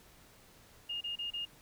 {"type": "tone bursts", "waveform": "sine", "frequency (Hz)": 2837, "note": "F7", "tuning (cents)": 27, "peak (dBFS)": -35, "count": 4, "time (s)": [0.89, 1.454], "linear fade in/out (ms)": 10, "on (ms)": 120, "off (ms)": 28, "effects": ["pink hiss -60 dBFS RMS until 1.61 s"]}